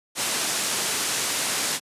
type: low-pass noise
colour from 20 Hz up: white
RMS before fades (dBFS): -26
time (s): 0.15-1.8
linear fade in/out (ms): 50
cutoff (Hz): 10000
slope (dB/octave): 24
effects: high-pass 150 Hz 12 dB/octave + resampled to 32000 Hz